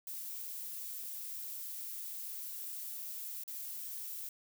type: noise with dropouts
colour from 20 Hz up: violet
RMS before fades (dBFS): -43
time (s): 0.07-4.29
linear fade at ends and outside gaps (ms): 2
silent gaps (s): 3.437-3.478
effects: none